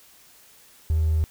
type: tone with hard clipping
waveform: triangle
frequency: 79.2 Hz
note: D#2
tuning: 31 cents sharp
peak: -19 dBFS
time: 0.9-1.24 s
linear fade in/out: 0 ms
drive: 4 dB
effects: white hiss -53 dBFS RMS until 1.3 s